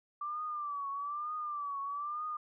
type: tone with vibrato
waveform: sine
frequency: 1170 Hz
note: D6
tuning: 7 cents flat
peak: -35 dBFS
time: 0.21-2.37 s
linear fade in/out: 5 ms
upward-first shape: triangle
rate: 1.1 Hz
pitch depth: 100 cents each way
effects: none